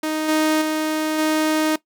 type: tone with level steps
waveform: sawtooth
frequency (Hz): 311.1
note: D#4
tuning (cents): 0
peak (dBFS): -17 / -12 / -16 / -13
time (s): 0.03-1.76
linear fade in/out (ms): 5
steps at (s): 0.28 / 0.61 / 1.18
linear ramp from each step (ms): 10
effects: noise-tail reverb RT60 0.1 s tail -18 dB re dry